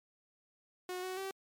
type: tone with pitch steps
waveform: sawtooth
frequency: 364.4 / 372 / 385.9 Hz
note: F#4 / F#4 / G4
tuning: -26 / +9 / -27 cents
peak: -34 dBFS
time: 0.89-1.31 s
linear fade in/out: 2 ms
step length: 140 ms
effects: MP3 96 kbps